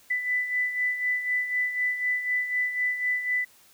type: beating tone pair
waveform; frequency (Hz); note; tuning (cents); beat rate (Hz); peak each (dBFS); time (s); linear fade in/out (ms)
sine; 1991 / 1995; B6 / B6; +14 / +17; 4; -25 / -32; 0.1-3.45; 10
effects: white hiss -57 dBFS RMS until 3.73 s